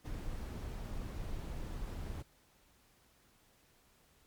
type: noise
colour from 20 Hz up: brown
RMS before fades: -41 dBFS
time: 0.04-2.23 s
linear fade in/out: 20 ms
effects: pink hiss -68 dBFS RMS until 4.26 s + MP3 96 kbps